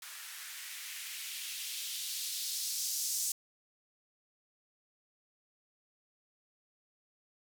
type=noise with band-pass filter sweep; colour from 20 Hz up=violet; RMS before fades=-39 dBFS; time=0.02-3.32 s; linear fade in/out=2 ms; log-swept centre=1400 to 6300 Hz; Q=1.6; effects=none